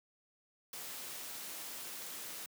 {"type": "noise", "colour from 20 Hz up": "white", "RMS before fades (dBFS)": -45, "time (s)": [0.73, 2.46], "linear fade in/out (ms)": 2, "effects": ["high-pass 150 Hz 12 dB/octave"]}